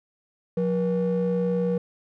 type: ring-modulated tone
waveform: triangle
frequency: 329.6 Hz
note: E4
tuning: in tune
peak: -15 dBFS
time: 0.57-1.78 s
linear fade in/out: 5 ms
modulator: 150 Hz
effects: tanh soft clip ceiling -16 dBFS

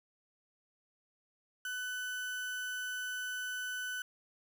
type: tone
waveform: 35% pulse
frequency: 1500 Hz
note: F#6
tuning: 23 cents sharp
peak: -35 dBFS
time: 1.65-4.02 s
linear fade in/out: 2 ms
effects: none

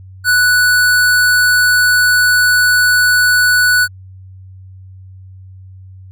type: tone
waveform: square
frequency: 1480 Hz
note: F#6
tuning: in tune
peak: -9 dBFS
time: 0.24-3.88 s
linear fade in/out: 50 ms
effects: added 94 Hz sine -33 dBFS peak until 6.11 s

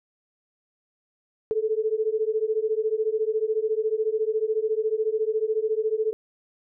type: beating tone pair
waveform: sine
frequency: 430 / 444 Hz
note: A4 / A4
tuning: -40 / +16 cents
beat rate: 14 Hz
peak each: -25 / -25 dBFS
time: 1.51-6.13 s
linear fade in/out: 0 ms
effects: none

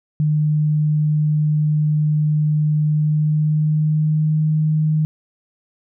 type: tone with pitch glide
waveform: sine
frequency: 151.7 to 154.8 Hz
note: D#3 to D#3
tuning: -44 to -9 cents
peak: -14 dBFS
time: 0.2-5.05 s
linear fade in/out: 0 ms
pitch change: +35 cents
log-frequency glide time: 2.87-4.43 s
effects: none

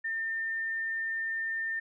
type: tone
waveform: sine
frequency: 1805 Hz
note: A6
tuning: 44 cents sharp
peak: -30 dBFS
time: 0.04-1.8 s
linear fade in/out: 10 ms
effects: none

